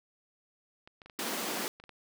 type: clicks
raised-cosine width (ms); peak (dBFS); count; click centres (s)
0.3; -34; 11; 0.875 / 1.018 / 1.06 / 1.098 / 1.189 / 1.367 / 1.416 / 1.501 / 1.8 / 1.839 / 1.893
type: high-pass noise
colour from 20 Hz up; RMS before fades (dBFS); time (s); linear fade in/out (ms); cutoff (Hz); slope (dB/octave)
pink; -35; 1.19-1.68; 0; 190; 48
effects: none